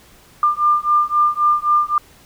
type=beating tone pair; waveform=sine; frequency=1196 / 1199.8 Hz; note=D6 / D6; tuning=+31 / +37 cents; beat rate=3.8 Hz; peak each=-16 dBFS; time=0.43-1.98 s; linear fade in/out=2 ms; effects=pink hiss -48 dBFS RMS until 2.25 s